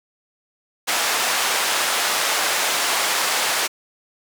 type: band-pass noise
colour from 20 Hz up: pink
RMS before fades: -21 dBFS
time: 0.87-3.68 s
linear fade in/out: 20 ms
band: 760 to 11000 Hz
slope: 12 dB/octave
effects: none